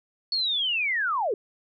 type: linear sweep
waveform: sine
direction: down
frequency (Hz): 4435 to 370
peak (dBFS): -23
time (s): 0.32-1.34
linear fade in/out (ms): 2
effects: none